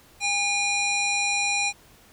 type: harmonic tone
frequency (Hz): 810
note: G#5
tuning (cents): -43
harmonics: 1 / 3 / 5 / 7 / 9 / 10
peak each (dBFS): -30 / -24 / -31 / -33 / -33 / -33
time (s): 0.2-1.73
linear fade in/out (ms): 50
effects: pink hiss -54 dBFS RMS until 2.12 s